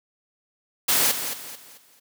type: noise with echo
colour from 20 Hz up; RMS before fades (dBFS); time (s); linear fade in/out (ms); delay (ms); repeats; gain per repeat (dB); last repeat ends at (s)
white; -20; 0.88-1.12; 10; 220; 4; -9; 2
effects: high-pass 150 Hz 12 dB/octave